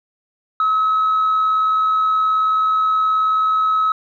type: tone with amplitude modulation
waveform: sine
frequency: 1285 Hz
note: E6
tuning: 45 cents flat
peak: -11 dBFS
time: 0.6-3.92 s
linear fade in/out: 2 ms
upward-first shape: sine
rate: 78.8 Hz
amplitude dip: 25%
effects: tanh soft clip ceiling -11 dBFS